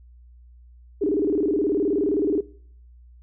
sine tone with vibrato, 349.2 Hz, F4, in tune, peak -19 dBFS, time 1.01-2.41 s, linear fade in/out 10 ms, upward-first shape square, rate 19 Hz, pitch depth 250 cents each way, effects noise-tail reverb RT60 0.6 s tail -21 dB re dry + added 60 Hz sine -46 dBFS peak until 3.22 s

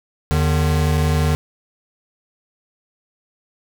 square tone pair together, 80.41 / 151.8 Hz, E2 / D#3, -42 / -42 cents, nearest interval major seventh, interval 1100 cents, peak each -18 / -19 dBFS, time 0.31-1.35 s, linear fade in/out 0 ms, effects none

